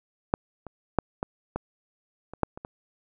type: clicks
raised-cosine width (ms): 1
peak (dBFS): -7 / -25 / -6 / -14 / -15 / -25 / -7 / -25 / -22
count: 9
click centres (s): 0.339 / 0.667 / 0.987 / 1.229 / 1.56 / 2.336 / 2.433 / 2.575 / 2.649
effects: none